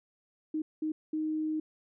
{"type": "tone bursts at uneven times", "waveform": "sine", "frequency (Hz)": 311.1, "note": "D#4", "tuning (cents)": 0, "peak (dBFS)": -29, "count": 3, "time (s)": [[0.54, 0.62], [0.82, 0.92], [1.13, 1.6]], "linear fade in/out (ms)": 5, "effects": []}